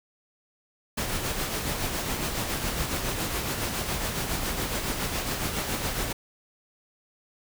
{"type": "noise with tremolo", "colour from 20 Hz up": "pink", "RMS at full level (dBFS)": -28, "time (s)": [0.97, 6.13], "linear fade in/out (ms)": 10, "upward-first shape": "sine", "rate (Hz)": 7.2, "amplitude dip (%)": 40, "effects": []}